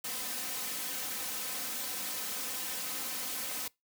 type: noise with comb filter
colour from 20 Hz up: white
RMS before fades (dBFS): -37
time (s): 0.04-3.68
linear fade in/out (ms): 5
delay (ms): 3.9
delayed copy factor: +0.8
effects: noise-tail reverb RT60 0.2 s tail -24 dB re dry + high-pass 100 Hz 12 dB/octave